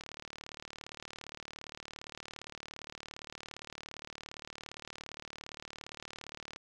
click train, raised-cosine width 0.2 ms, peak -26 dBFS, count 246, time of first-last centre 0.01-6.561 s, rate 37.4 Hz, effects none

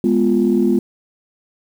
sine chord, F diminished, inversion first, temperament equal, 207.7 / 246.9 / 349.2 Hz, Ab3 / Cb4 / F4, 0 / 0 / 0 cents, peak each -16 dBFS, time 0.04-0.79 s, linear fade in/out 2 ms, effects tanh soft clip ceiling -4 dBFS + 7-bit

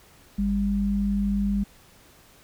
sine tone pair together, 51.89 / 200.6 Hz, G#1 / G3, -1 / +40 cents, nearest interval octave + major seventh, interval 2341 cents, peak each -28 / -22 dBFS, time 0.38-1.64 s, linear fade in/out 10 ms, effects pink hiss -54 dBFS RMS until 2.43 s

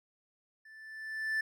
triangle tone with level ramp, 1760 Hz, A6, in tune, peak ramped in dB -51 to -26 dBFS, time 0.65-1.41 s, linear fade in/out 5 ms, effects none

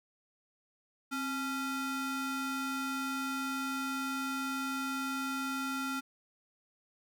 square ring-modulated tone, 557 Hz, C#5, 8 cents sharp, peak -31 dBFS, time 1.11-6.01 s, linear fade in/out 20 ms, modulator 822 Hz, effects none

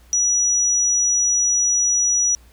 sine tone, 5850 Hz, F#8, 21 cents flat, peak -15 dBFS, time 0.13-2.35 s, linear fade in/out 0 ms, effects added 60 Hz sine -47 dBFS peak until 2.52 s + pink hiss -55 dBFS RMS until 2.52 s

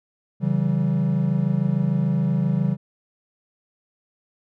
triangle chord, C# diminished, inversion none, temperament equal with one note detuned, 138.59 / 164.81 / 191.85 Hz, C#3 / E3 / G3, 0 / 0 / -37 cents, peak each -21 dBFS, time 0.4-2.77 s, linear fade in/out 50 ms, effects none

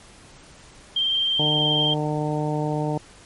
sine tone with vibrato, 3161 Hz, G7, 14 cents sharp, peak -19 dBFS, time 0.96-1.94 s, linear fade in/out 5 ms, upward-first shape triangle, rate 19 Hz, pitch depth 29 cents each way
harmonic tone, 150.9 Hz, D3, 47 cents sharp, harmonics 1 / 2 / 3 / 4 / 5 / 6, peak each -25 / -28 / -30 / -31 / -32 / -33 dBFS, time 1.39-2.98 s, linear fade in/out 5 ms
effects pink hiss -48 dBFS RMS until 3.25 s + MP3 48 kbps

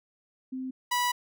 sine / sawtooth tone pair in turn, 259.5 / 979.7 Hz, C4 / B5, -14 / -14 cents, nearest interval octave + major seventh, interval 2300 cents, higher second, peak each -32 / -21 dBFS, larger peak second, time 0.52-0.71 / 0.91-1.12 s, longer second, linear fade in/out 10 ms, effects none

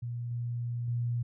sine tone with level steps, 119.6 Hz, A#2, 45 cents sharp, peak -33 / -31 / -28 dBFS, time 0.02-1.23 s, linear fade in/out 10 ms, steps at 0.31 / 0.88 s, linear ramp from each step 2 ms, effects none

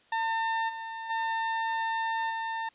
30% pulse tone with level steps, 902 Hz, A5, 43 cents sharp, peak -24 / -33 / -25 / -28 dBFS, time 0.12-2.69 s, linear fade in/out 5 ms, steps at 0.68 / 1.09 / 2.29 s, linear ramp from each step 20 ms, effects white hiss -62 dBFS RMS until 2.74 s + resampled to 8000 Hz

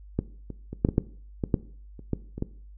clicks, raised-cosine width 3 ms, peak -11 / -23 / -22 / -6 / -11 / -7 / -13 / -7 / -29 / -12 / -22 / -14 dBFS, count 12, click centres 0.19 / 0.503 / 0.73 / 0.849 / 0.888 / 0.981 / 1.438 / 1.542 / 1.993 / 2.133 / 2.38 / 2.424 s, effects noise-tail reverb RT60 0.5 s tail -18 dB re dry + added 50 Hz sine -44 dBFS peak until 2.77 s

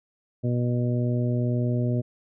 harmonic tone, 121.9 Hz, B2, 22 cents flat, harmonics 1 / 2 / 3 / 4 / 5, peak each -23 / -28 / -33 / -37 / -35 dBFS, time 0.43-2.02 s, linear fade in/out 20 ms, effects none

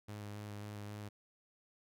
sawtooth tone with vibrato, 103.8 Hz, G#2, in tune, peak -40 dBFS, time 0.08-1.09 s, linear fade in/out 10 ms, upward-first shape square, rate 3.7 Hz, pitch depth 15 cents each way, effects none

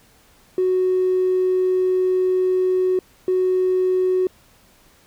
triangle tone bursts at uneven times, 369.7 Hz, F#4, 1 cent flat, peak -12 dBFS, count 2, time 0.58-2.99 / 3.28-4.27 s, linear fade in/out 2 ms, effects tanh soft clip ceiling -13 dBFS + pink hiss -54 dBFS RMS until 5.06 s

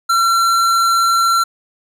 sine tone with hard clipping, 1359 Hz, F6, 48 cents flat, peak -13 dBFS, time 0.09-1.44 s, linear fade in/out 10 ms, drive 15 dB, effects none

